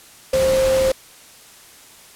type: tone in noise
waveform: sine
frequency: 527 Hz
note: C5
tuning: 12 cents sharp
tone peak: -14 dBFS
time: 0.33-0.92 s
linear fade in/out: 5 ms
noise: pink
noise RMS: -26 dBFS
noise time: 0.33-0.92 s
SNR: +9 dB
effects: white hiss -45 dBFS RMS until 2.15 s + low-pass 12000 Hz 12 dB/octave